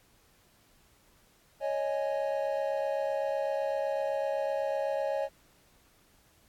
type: chord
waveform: triangle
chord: C# suspended second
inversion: none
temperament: equal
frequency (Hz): 554.4 / 622.3 / 830.6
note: C#5 / D#5 / G#5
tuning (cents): 0 / 0 / 0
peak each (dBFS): -29 / -31 / -35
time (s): 1.6-5.29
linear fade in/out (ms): 50
effects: pink hiss -64 dBFS RMS until 6.48 s + AAC 64 kbps